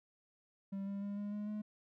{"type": "tone with pitch steps", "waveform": "triangle", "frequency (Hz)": [196, 198.97, 202, 205, 208.1, 211.3], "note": ["G3", "G3", "G#3", "G#3", "G#3", "G#3"], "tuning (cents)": [0, 26, -48, -22, 4, 30], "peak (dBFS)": -36, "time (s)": [0.72, 1.62], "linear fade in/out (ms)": 10, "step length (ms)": 150, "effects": []}